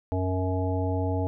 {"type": "harmonic tone with a mistuned harmonic", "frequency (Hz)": 92.5, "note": "F#2", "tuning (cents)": 0, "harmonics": [1, 3, 5, 7, 9], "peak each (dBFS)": [-26, -31, -33, -34, -36], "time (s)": [0.12, 1.27], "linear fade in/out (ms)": 0, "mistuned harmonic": 9, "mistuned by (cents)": 23, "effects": []}